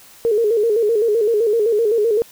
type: tone with vibrato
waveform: sine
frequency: 440 Hz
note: A4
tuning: in tune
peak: -13 dBFS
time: 0.25-2.22 s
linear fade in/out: 0 ms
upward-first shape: square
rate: 7.8 Hz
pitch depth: 90 cents each way
effects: white hiss -45 dBFS RMS until 2.31 s